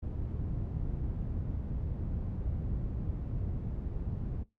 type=low-pass noise; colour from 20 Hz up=white; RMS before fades=-35 dBFS; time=0.02-4.44 s; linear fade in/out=20 ms; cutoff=110 Hz; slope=12 dB/octave; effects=noise-tail reverb RT60 0.2 s tail -19 dB re dry